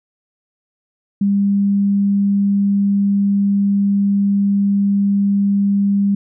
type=tone; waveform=sine; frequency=200 Hz; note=G3; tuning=35 cents sharp; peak=-12 dBFS; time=1.21-6.15 s; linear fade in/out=5 ms; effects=none